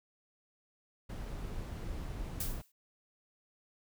brown noise, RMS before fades -40 dBFS, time 1.09-2.62 s, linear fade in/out 10 ms
blue noise with exponential decay, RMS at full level -34 dBFS, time 2.4-2.72 s, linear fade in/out 5 ms, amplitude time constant 68 ms
effects none

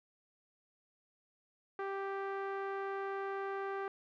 sawtooth tone with low-pass filter, 392 Hz, G4, in tune, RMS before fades -39 dBFS, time 1.79-3.88 s, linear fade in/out 2 ms, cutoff 1500 Hz, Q 1.7, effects none

